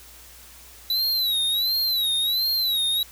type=tone with vibrato; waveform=square; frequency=3940 Hz; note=B7; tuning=5 cents flat; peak=-21 dBFS; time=0.9-3.03 s; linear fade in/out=2 ms; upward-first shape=sine; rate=1.4 Hz; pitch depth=120 cents each way; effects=added 60 Hz sine -51 dBFS peak until 3.11 s + white hiss -47 dBFS RMS until 3.11 s